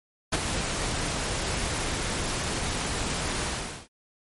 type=noise with ADSR envelope; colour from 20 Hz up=pink; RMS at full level=-22 dBFS; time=0.32-3.88 s; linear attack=15 ms; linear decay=29 ms; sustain=-7 dB; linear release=400 ms; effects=MP3 48 kbps